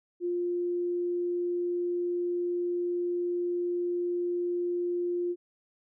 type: tone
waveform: sine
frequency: 351.3 Hz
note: F4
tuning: 10 cents sharp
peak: -27 dBFS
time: 0.2-5.36 s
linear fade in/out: 50 ms
effects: none